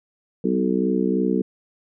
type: harmonic tone with a mistuned harmonic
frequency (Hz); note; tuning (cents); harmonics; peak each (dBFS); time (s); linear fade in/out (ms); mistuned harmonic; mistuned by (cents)
63; B1; +35; 3 / 4 / 5 / 6 / 7; -23 / -24 / -25 / -26 / -26; 0.44-1.42; 5; 3; +31
effects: none